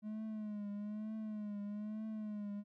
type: tone with vibrato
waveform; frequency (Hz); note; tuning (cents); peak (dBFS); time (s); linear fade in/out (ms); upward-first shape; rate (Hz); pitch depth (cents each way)
triangle; 211.1; G#3; +29; -38; 0.02-2.64; 50; triangle; 1.1; 70
effects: none